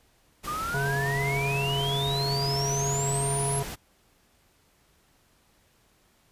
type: noise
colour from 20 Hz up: pink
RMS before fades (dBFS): -37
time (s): 0.43-3.76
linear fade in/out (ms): 20
type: exponential sweep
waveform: sine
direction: up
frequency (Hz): 1182 to 11175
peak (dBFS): -29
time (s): 0.47-3.6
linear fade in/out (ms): 10
type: harmonic tone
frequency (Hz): 138.8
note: C#3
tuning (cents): +3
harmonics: 1 / 3 / 5 / 7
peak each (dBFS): -28 / -33 / -35 / -36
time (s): 0.74-3.63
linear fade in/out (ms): 5
effects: pink hiss -64 dBFS RMS until 6.31 s + resampled to 32000 Hz